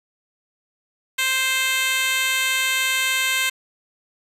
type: tone with high-pass filter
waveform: 10% pulse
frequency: 523.3 Hz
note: C5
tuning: in tune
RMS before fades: -21 dBFS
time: 1.18-3.5 s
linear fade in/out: 10 ms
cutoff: 1900 Hz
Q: 0.87
effects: resampled to 32000 Hz + 7-bit